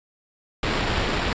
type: noise with sample-and-hold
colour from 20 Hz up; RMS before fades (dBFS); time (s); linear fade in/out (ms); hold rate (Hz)
pink; -24; 0.63-1.33; 2; 6300
effects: resampled to 16000 Hz